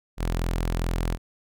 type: tone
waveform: sawtooth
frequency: 42.41 Hz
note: E1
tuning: 50 cents sharp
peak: -20 dBFS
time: 0.17-1.18 s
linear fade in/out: 50 ms
effects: none